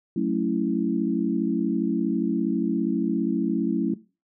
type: chord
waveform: sine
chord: F# minor seventh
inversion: none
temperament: equal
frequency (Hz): 185 / 220 / 277.2 / 329.6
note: F#3 / A3 / C#4 / E4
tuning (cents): 0 / 0 / 0 / 0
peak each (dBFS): -27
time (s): 0.16-3.94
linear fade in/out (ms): 5
effects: noise-tail reverb RT60 0.3 s tail -18 dB re dry